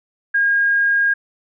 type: tone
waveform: sine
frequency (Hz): 1625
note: G#6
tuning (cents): -38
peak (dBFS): -13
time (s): 0.34-1.14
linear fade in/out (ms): 10
effects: none